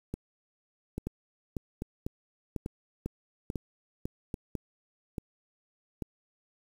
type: two click trains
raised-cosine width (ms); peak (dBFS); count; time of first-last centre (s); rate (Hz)
3; -21 / -20; 8 / 8; 0.14-6.022 / 1.07-4.553; 1.19 / 2.01
effects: 8-bit